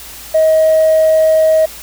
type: tone with tanh clipping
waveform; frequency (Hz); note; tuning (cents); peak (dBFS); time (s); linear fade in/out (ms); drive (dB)
triangle; 633; D#5; +30; -7; 0.34-1.66; 10; 5
effects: added 56 Hz sine -41 dBFS peak until 1.82 s + white hiss -32 dBFS RMS until 1.82 s